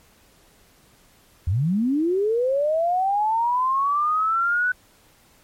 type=linear sweep; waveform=sine; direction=up; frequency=77 to 1500 Hz; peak=-18 dBFS; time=1.47-4.72 s; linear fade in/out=5 ms; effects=pink hiss -56 dBFS RMS until 5.43 s + MP3 64 kbps